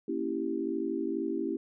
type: chord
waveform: sine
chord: A# diminished seventh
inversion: none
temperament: equal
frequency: 233.1 / 277.2 / 329.6 / 392 Hz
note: A#3 / C#4 / E4 / G4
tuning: 0 / 0 / 0 / 0 cents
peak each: -38 / -35 / -33 / -35 dBFS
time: 0.08-1.57 s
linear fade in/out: 5 ms
effects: none